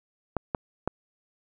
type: clicks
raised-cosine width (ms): 1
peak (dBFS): -12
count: 3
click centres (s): 0.367 / 0.548 / 0.876
effects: none